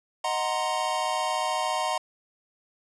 square chord, C half-diminished seventh, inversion first, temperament equal, 622.3 / 740 / 932.3 / 1046.5 Hz, Eb5 / Gb5 / Bb5 / C6, 0 / 0 / 0 / 0 cents, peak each -33 / -31 / -31 / -32 dBFS, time 0.24-1.98 s, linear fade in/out 5 ms, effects resampled to 24000 Hz

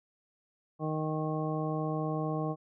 harmonic tone, 155.56 Hz, D#3, in tune, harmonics 1 / 2 / 3 / 4 / 5 / 7, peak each -33 / -36 / -38 / -39 / -40 / -41 dBFS, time 0.79-2.56 s, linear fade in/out 50 ms, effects none

